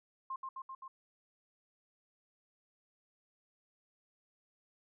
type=tone with echo; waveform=sine; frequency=1060 Hz; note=C6; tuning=22 cents sharp; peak=-37 dBFS; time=0.3-0.36 s; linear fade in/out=5 ms; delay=130 ms; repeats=4; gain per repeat=-2 dB; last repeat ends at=0.88 s; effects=none